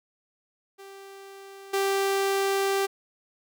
sawtooth tone with level steps, 392 Hz, G4, in tune, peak -39 / -19 dBFS, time 0.78-2.87 s, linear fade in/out 20 ms, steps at 1.73 s, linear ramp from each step 10 ms, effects none

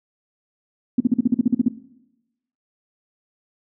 sine tone bursts, 246.9 Hz, B3, in tune, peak -12 dBFS, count 11, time 0.98-1.684 s, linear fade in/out 5 ms, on 24 ms, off 44 ms, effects noise-tail reverb RT60 0.9 s tail -17 dB re dry

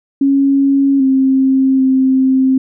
sine tone with pitch steps, 275.7 / 265.8 / 262.9 Hz, C#4 / C4 / C4, -9 / +27 / +8 cents, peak -8 dBFS, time 0.21-2.58 s, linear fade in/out 5 ms, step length 790 ms, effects none

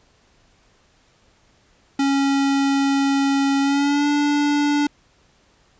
square tone with pitch glide, 276 to 291.2 Hz, C#4 to D4, -7 to -15 cents, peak -17 dBFS, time 1.99-4.87 s, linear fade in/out 5 ms, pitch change +92 cents, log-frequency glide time 3.61-4.07 s, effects pink hiss -58 dBFS RMS until 5.79 s + resampled to 16000 Hz

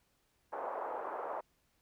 pink band-pass noise, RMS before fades -40 dBFS, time 0.52-1.41 s, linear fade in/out 10 ms, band 500 to 1100 Hz, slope 24 dB/octave, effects pink hiss -75 dBFS RMS until 1.81 s

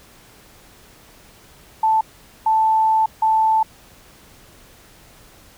sine tone bursts at uneven times, 880 Hz, A5, in tune, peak -13 dBFS, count 3, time 1.83-2.01 / 2.46-3.06 / 3.22-3.63 s, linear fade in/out 5 ms, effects pink hiss -48 dBFS RMS until 5.57 s

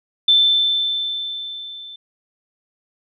sine tone with level ramp, 3538 Hz, A7, 9 cents sharp, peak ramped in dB -9 to -34 dBFS, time 0.28-1.96 s, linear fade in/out 5 ms, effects none

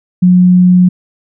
sine tone, 180.7 Hz, F#3, 41 cents flat, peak -3 dBFS, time 0.22-0.89 s, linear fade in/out 10 ms, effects none

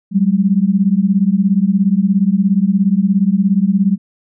sine beating tone pair, 187 / 204 Hz, F#3 / G#3, +19 / -31 cents, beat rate 17 Hz, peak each -13 dBFS, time 0.11-3.98 s, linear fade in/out 50 ms, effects none

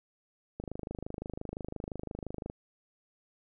click train, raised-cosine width 2 ms, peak -24 dBFS, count 50, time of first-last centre 0.6-2.499 s, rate 25.8 Hz, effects none

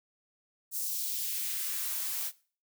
blue noise with high-pass filter sweep, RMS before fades -34 dBFS, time 0.71-2.32 s, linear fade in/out 50 ms, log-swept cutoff 6800 to 450 Hz, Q 1.1, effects noise-tail reverb RT60 0.4 s tail -20 dB re dry

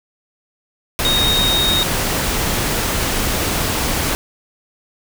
sine tone in noise, 3729 Hz, A#7, in tune, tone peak -15 dBFS, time 1.05-1.83 s, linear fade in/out 0 ms, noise pink, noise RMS -19 dBFS, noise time 0.99-4.15 s, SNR +1 dB, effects none

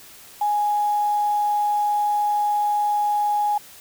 sine tone with quantisation, 830.6 Hz, G#5, in tune, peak -18 dBFS, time 0.41-3.58 s, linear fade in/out 5 ms, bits 7, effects white hiss -45 dBFS RMS until 3.8 s

